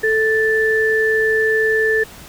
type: tone pair together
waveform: sine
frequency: 439.2 / 1760 Hz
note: A4 / A6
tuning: -3 / 0 cents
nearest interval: 2 octaves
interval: 2403 cents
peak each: -16 dBFS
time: 0.03-2.04 s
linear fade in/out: 10 ms
effects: pink hiss -39 dBFS RMS until 2.28 s